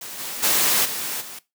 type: noise with level steps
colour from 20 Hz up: white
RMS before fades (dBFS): -35 / -31 / -19 / -28 / -37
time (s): 0.01-1.39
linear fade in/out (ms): 5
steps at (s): 0.18 / 0.42 / 0.84 / 1.2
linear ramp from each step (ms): 20
effects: noise-tail reverb RT60 0.2 s tail -18 dB re dry + high-pass 150 Hz 12 dB/octave